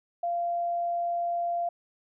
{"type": "tone", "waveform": "sine", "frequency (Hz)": 691, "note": "F5", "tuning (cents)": -19, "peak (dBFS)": -26, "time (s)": [0.23, 1.69], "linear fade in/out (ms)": 5, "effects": []}